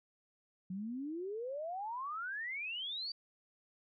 sine exponential sweep, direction up, 179.4 to 4696 Hz, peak -38 dBFS, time 0.7-3.12 s, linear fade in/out 5 ms, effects none

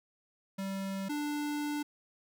square tone pair in turn, 194.1 / 294.6 Hz, G3 / D4, -17 / +6 cents, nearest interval perfect fifth, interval 723 cents, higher second, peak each -35 / -33 dBFS, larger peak second, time 0.58-1.09 / 1.09-1.83 s, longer second, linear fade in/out 10 ms, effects none

